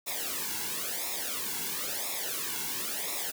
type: noise with flanger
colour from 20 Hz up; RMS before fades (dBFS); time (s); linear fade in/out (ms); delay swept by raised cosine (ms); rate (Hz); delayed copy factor
white; -34; 0.06-3.32; 20; 0.65 to 1.65; 0.98; -0.85
effects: none